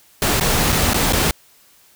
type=noise with dropouts; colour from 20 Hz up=pink; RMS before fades=-17 dBFS; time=0.22-1.31 s; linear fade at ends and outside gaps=1 ms; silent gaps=0.399-0.409 / 0.722-0.725 / 0.934-0.943 / 1.125-1.132 s; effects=white hiss -52 dBFS RMS until 1.95 s